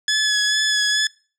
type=tone with vibrato; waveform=15% pulse; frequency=1703 Hz; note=G#6; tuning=43 cents sharp; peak=-10 dBFS; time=0.08-1.07 s; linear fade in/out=2 ms; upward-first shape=sine; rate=2.3 Hz; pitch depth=21 cents each way; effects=noise-tail reverb RT60 0.4 s tail -24 dB re dry + low-pass 8000 Hz 12 dB/octave